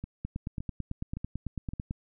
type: two click trains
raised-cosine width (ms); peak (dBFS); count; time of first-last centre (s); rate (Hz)
5; -21 / -24; 16 / 4; 0.25-1.909 / 0.04-1.735; 9.04 / 1.77
effects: none